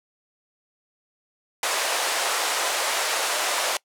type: band-pass noise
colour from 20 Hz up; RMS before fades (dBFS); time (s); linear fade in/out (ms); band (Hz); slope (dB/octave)
pink; -25; 1.63-3.77; 2; 520 to 11000; 24
effects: noise-tail reverb RT60 0.1 s tail -23 dB re dry